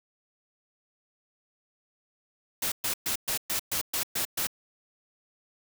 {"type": "noise bursts", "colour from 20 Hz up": "white", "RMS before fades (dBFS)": -29, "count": 9, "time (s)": [2.62, 4.471], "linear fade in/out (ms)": 5, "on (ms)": 99, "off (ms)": 120, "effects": []}